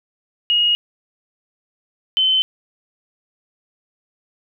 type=tone pair in turn; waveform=sine; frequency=2877 / 3063 Hz; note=F#7 / G7; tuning=-49 / -41 cents; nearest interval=minor second; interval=108 cents; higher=second; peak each=-13 dBFS; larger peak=neither; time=0.5-0.75 / 2.17-2.42 s; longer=neither; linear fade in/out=0 ms; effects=none